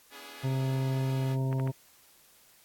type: chord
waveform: 5% pulse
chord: E dominant seventh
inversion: second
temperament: equal with one note detuned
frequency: 246.9 / 287.5 / 329.6 / 415.3 Hz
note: B3 / D4 / E4 / G#4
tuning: 0 / -37 / 0 / 0 cents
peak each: -42 / -39 / -42 / -36 dBFS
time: 0.1-1.37 s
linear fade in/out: 50 ms
type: harmonic tone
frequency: 132.5 Hz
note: C3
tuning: 22 cents sharp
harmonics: 1 / 2 / 3 / 4 / 5 / 7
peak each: -27 / -37 / -40 / -45 / -44 / -45 dBFS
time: 0.43-1.72 s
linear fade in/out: 20 ms
type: clicks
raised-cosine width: 0.5 ms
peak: -26 dBFS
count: 3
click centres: 1.528 / 1.598 / 1.675 s
effects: white hiss -60 dBFS RMS until 2.64 s + AAC 64 kbps